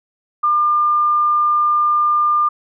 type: tone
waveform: sine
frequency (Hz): 1200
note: D6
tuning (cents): +37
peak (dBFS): -12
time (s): 0.43-2.49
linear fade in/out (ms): 10
effects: none